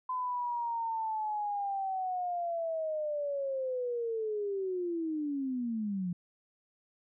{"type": "linear sweep", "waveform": "sine", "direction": "down", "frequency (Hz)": [1020, 171.6], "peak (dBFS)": -31, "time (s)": [0.09, 6.13], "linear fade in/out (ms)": 5, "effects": []}